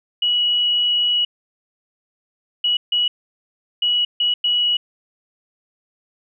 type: tone bursts at uneven times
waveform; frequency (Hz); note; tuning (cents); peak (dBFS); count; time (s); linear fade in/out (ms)
sine; 2924; F#7; -21; -15; 6; 0.22-1.25 / 2.64-2.77 / 2.92-3.08 / 3.82-4.05 / 4.2-4.34 / 4.44-4.77; 5
effects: none